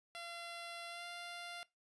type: tone with pitch glide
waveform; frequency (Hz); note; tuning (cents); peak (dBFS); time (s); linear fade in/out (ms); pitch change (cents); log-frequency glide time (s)
10% pulse; 685 to 696.2; F5 to F5; -34 to -6; -37; 0.15-1.63; 0; +28; 0.88-1.05
effects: noise-tail reverb RT60 0.2 s tail -21 dB re dry + resampled to 22050 Hz